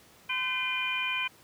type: harmonic tone with a mistuned harmonic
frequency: 511 Hz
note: C5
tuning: 41 cents flat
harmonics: 2 / 3 / 4 / 5 / 6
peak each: -36 / -38 / -42 / -30 / -35 dBFS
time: 0.29-1.28 s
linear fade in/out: 10 ms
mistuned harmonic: 5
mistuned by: -98 cents
effects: pink hiss -57 dBFS RMS until 1.43 s + high-pass 100 Hz 12 dB/octave